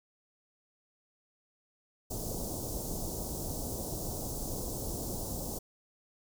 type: band-stop noise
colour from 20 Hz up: pink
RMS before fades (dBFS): -37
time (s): 2.1-5.59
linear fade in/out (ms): 10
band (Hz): 750 to 5600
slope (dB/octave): 24
effects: none